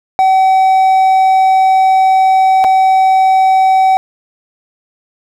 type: tone with dropouts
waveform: triangle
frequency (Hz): 761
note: F#5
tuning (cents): +48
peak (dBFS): -4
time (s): 0.19-3.97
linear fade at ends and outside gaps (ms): 0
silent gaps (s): 2.641-2.646
effects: none